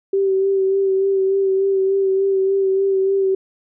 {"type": "tone with vibrato", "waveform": "sine", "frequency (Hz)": 387.3, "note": "G4", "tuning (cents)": -21, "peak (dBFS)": -14, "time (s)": [0.13, 3.35], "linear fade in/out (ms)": 5, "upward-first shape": "sine", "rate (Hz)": 3.4, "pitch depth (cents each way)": 25, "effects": []}